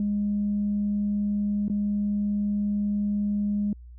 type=tone with dropouts; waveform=sine; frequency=205.5 Hz; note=G#3; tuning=18 cents flat; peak=-22 dBFS; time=0-3.73 s; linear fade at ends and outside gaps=2 ms; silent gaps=1.682-1.698 s; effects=tanh soft clip ceiling -18 dBFS + added 60 Hz sine -42 dBFS peak until 3.98 s